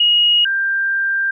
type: tone pair in turn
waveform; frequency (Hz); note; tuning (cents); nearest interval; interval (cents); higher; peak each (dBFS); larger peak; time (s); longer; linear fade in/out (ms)
sine; 2883 / 1585.6; F#7 / G6; -46 / +19; minor seventh; 1035; first; -10 / -15; first; 0-0.45 / 0.45-1.31; second; 5
effects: none